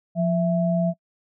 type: tone pair together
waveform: sine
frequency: 174.61 / 660.9 Hz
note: F3 / E5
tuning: 0 / +4 cents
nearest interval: octave + major seventh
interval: 2304 cents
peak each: -20 / -23 dBFS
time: 0.15-0.94 s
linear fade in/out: 50 ms
effects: noise-tail reverb RT60 0.1 s tail -26 dB re dry